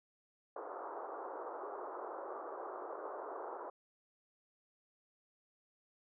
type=band-pass noise; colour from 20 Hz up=pink; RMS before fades=-45 dBFS; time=0.56-3.7 s; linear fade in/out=5 ms; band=360 to 1300 Hz; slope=48 dB/octave; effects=none